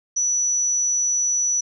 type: tone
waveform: sine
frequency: 5920 Hz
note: F#8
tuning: in tune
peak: -18 dBFS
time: 0.16-1.61 s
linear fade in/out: 10 ms
effects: none